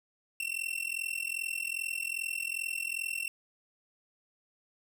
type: tone with amplitude modulation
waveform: 45% pulse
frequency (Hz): 2708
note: E7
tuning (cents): +46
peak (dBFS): -29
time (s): 0.4-3.28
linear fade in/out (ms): 2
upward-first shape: sine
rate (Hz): 42.5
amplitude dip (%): 90
effects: none